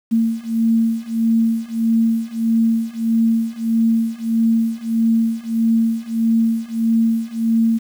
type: beating tone pair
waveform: sine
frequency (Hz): 226.1 / 227.7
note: A3 / A#3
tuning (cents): +47 / -40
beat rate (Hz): 1.6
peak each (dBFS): -18 / -17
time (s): 0.11-7.79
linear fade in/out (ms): 20
effects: 7-bit